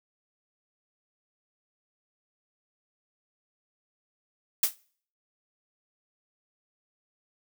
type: noise with exponential decay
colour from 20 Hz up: blue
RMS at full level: -17 dBFS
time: 4.63-4.75 s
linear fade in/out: 5 ms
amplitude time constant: 24 ms
effects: noise-tail reverb RT60 0.5 s tail -23 dB re dry